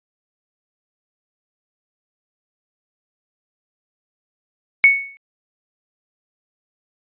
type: tone with exponential decay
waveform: sine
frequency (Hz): 2217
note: C#7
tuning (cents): 0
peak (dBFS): -4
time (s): 4.84-5.17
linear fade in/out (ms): 0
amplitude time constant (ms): 70
effects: resampled to 8000 Hz